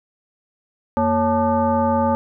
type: tone with frequency modulation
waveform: sine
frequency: 554.4 Hz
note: C#5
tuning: in tune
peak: -15 dBFS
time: 0.97-2.15 s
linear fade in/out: 0 ms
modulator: 322 Hz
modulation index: 1.5
effects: none